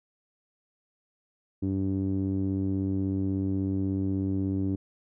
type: tone with low-pass filter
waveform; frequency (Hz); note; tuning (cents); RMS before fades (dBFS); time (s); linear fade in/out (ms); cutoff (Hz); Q
sawtooth; 96.4; G2; -28; -28; 1.62-4.76; 10; 300; 3.8
effects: none